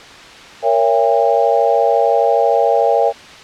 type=chord; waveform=sine; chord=A# diminished seventh; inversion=none; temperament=just; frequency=466.2 / 559.4 / 671.3 / 805.5 Hz; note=A#4 / C#5 / E5 / G5; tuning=0 / +16 / +31 / +47 cents; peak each=-16 dBFS; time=0.62-3.13 s; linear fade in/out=50 ms; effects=white hiss -36 dBFS RMS until 3.43 s + low-pass 4000 Hz 12 dB/octave